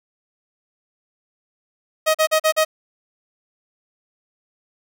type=tone bursts; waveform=sawtooth; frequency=629 Hz; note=D#5; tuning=19 cents sharp; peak=-10 dBFS; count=5; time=2.06-2.65 s; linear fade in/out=20 ms; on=86 ms; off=40 ms; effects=none